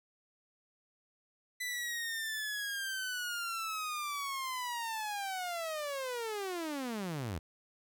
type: linear sweep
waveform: sawtooth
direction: down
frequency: 2000 to 73.42 Hz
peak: -32 dBFS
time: 1.6-7.39 s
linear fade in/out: 10 ms
effects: none